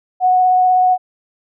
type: tone with vibrato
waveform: sine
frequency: 736 Hz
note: F#5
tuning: 9 cents flat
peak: -9 dBFS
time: 0.2-0.98 s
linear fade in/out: 50 ms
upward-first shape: triangle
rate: 16 Hz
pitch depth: 13 cents each way
effects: none